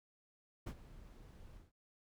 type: noise with ADSR envelope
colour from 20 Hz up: brown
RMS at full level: -39 dBFS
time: 0.66-1.72 s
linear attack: 14 ms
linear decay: 62 ms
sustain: -17 dB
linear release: 160 ms
effects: none